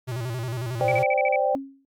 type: tone with vibrato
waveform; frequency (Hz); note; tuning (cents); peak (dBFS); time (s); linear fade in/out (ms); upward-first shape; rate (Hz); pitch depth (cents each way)
square; 121; B2; -35; -28; 0.07-1.04; 20; square; 11; 100
type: chord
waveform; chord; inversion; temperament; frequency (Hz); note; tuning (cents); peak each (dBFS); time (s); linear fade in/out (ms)
sine; C suspended second; none; just; 523.3 / 588.7 / 784.9; C5 / D5 / G5; 0 / +4 / +2; -24; 0.81-1.55; 0
type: tone bursts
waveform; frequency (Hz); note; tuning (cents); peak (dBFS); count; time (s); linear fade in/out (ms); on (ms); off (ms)
sine; 2300; D7; -37; -24; 7; 0.88-1.359; 2; 35; 39
type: tone with exponential decay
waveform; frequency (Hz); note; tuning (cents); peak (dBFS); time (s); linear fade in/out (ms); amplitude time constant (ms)
sine; 272.7; C#4; -28; -24; 1.55-1.85; 1; 64
effects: Opus 48 kbps